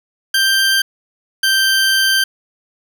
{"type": "tone pair in turn", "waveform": "20% pulse", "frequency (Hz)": [1573, 1565.1], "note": ["G6", "G6"], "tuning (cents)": [6, -3], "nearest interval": "unison", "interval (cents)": 9, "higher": "first", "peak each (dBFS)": -7, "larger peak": "neither", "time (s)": [[0.34, 0.82], [1.43, 2.24]], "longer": "second", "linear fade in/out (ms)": 5, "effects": []}